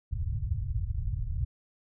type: low-pass noise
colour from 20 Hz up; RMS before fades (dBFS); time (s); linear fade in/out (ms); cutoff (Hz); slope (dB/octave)
white; -31; 0.11-1.45; 10; 120; 48
effects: none